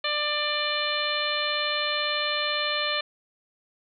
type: harmonic tone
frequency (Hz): 594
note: D5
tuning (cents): +20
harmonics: 1 / 2 / 3 / 4 / 5 / 6 / 7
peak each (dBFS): -32 / -32 / -32 / -32 / -32 / -32 / -32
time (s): 0.04-3.01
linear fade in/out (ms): 5
effects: none